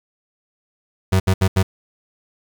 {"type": "tone bursts at uneven times", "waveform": "35% pulse", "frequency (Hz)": 94.4, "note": "F#2", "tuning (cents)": 35, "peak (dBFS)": -11, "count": 4, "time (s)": [[1.12, 1.2], [1.27, 1.34], [1.41, 1.48], [1.56, 1.63]], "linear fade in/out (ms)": 10, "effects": ["8-bit"]}